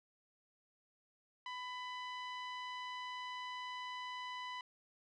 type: tone with low-pass filter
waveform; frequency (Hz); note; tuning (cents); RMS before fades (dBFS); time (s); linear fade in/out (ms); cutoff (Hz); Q
sawtooth; 998; B5; +18; -45; 1.46-4.61; 2; 3300; 1.4
effects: none